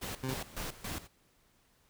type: noise with tremolo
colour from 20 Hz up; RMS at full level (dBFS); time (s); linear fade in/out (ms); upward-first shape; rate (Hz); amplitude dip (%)
pink; -39; 0.01-1.08; 20; square; 3.6; 80
type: tone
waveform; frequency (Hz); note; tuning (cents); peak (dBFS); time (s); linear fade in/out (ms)
20% pulse; 130.81; C3; 0; -29; 0.23-0.34; 5
effects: pink hiss -69 dBFS RMS until 1.89 s